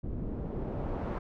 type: noise with low-pass filter sweep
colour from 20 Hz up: pink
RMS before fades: -35 dBFS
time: 0.03-1.19 s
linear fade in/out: 10 ms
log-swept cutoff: 260 to 970 Hz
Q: 0.83
effects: none